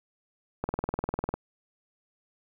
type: click train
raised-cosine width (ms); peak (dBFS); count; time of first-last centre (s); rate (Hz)
1; -15; 15; 0.64-1.34; 20
effects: 9-bit